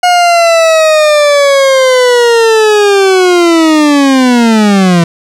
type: linear sweep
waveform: 40% pulse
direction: down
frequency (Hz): 721 to 165.9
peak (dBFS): -3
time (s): 0.03-5.04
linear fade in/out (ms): 5
effects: low-pass 8000 Hz 12 dB/octave + 7-bit